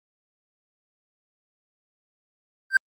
triangle tone with exponential growth, 1568 Hz, G6, in tune, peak -7 dBFS, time 2.7-2.77 s, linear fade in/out 5 ms, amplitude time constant 15 ms, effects tanh soft clip ceiling -7 dBFS + Opus 32 kbps

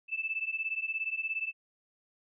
sine beating tone pair, 2625 / 2642 Hz, E7 / E7, -8 / +3 cents, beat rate 17 Hz, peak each -35 / -34 dBFS, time 0.08-1.53 s, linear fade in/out 50 ms, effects none

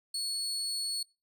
30% pulse tone, 4388 Hz, C#8, 18 cents flat, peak -29 dBFS, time 0.14-1.03 s, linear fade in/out 5 ms, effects noise-tail reverb RT60 0.3 s tail -25 dB re dry

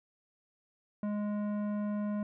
triangle tone with tanh clipping, 207.7 Hz, G#3, in tune, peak -33 dBFS, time 1.03-2.23 s, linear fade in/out 2 ms, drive 17 dB, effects none

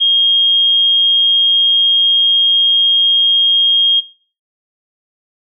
sine tone, 3242 Hz, G#7, 42 cents flat, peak -8 dBFS, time 0-4.01 s, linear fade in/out 20 ms, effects noise-tail reverb RT60 0.4 s tail -20 dB re dry

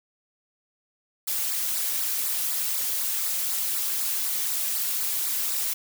blue noise with flanger, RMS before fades -27 dBFS, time 1.27-5.74 s, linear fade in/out 10 ms, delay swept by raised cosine 0.31 to 3.91 ms, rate 4 Hz, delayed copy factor -0.85, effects none

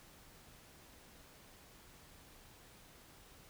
silence, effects pink hiss -60 dBFS RMS until 3.49 s

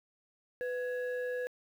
sine tone pair together, 497.4 / 1673 Hz, B4 / G#6, +12 / +12 cents, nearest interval octave + major sixth, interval 2100 cents, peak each -32 / -39 dBFS, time 0.61-1.47 s, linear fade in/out 0 ms, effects tanh soft clip ceiling -29 dBFS + 10-bit

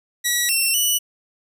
10% pulse tone with pitch steps, 1932 / 2707 / 2957 Hz, B6 / E7 / F#7, -39 / +45 / -2 cents, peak -9 dBFS, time 0.24-0.99 s, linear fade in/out 20 ms, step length 250 ms, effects none

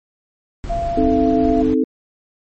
brown noise, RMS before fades -26 dBFS, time 0.64-1.74 s, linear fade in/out 0 ms
sine tone, 684 Hz, F5, 36 cents flat, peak -19 dBFS, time 0.69-1.63 s, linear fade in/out 20 ms
sine chord, A diminished, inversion first, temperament equal, 261.6 / 311.1 / 440 Hz, C4 / Eb4 / A4, 0 / 0 / 0 cents, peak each -16 / -18 / -19 dBFS, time 0.97-1.84 s, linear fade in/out 5 ms
effects MP3 32 kbps

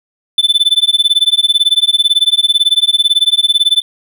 triangle tone with tremolo, 3520 Hz, A7, in tune, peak -3 dBFS, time 0.38-3.82 s, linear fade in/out 2 ms, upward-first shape sine, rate 18 Hz, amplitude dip 100%, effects none

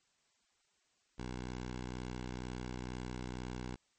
10% pulse tone, 62.1 Hz, B1, 10 cents sharp, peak -32 dBFS, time 1.18-3.76 s, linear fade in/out 10 ms, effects white hiss -75 dBFS RMS until 3.98 s + MP3 32 kbps

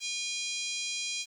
harmonic tone, 810 Hz, G#5, 43 cents flat, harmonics 3 / 4 / 5 / 6 / 7 / 8 / 9 / 10, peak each -38 / -39 / -40 / -41 / -41 / -42 / -43 / -43 dBFS, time 0-1.26 s, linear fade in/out 50 ms, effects 10-bit

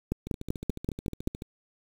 two click trains, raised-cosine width 3 ms, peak -14 / -24 dBFS, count 7 / 17, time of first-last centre 0.12-1.274 / 0.27-1.421 s, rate 5.2 / 13.9 Hz, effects 7-bit

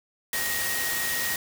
sine tone in noise, 1880 Hz, A#6, 14 cents sharp, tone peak -30 dBFS, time 0.33-1.36 s, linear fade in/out 2 ms, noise white, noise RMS -29 dBFS, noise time 0.33-1.36 s, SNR -4 dB, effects none

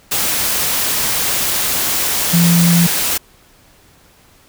sine tone in noise, 171.1 Hz, F3, 35 cents flat, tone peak -9 dBFS, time 2.33-2.87 s, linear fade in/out 10 ms, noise white, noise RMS -17 dBFS, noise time 0.11-3.18 s, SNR +5 dB, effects pink hiss -49 dBFS RMS until 4.48 s

